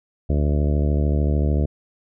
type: harmonic tone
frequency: 73.42 Hz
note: D2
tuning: in tune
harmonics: 1 / 2 / 3 / 4 / 5 / 6 / 7 / 8 / 9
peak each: -18 / -24 / -28 / -30 / -32 / -34 / -35 / -36 / -37 dBFS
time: 0.29-1.66 s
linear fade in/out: 10 ms
effects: none